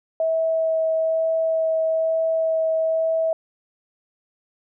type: tone with vibrato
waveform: sine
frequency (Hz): 646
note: E5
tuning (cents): -35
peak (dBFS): -18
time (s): 0.2-3.33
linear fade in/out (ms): 2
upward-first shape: sine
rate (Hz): 1.1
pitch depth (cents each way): 8
effects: none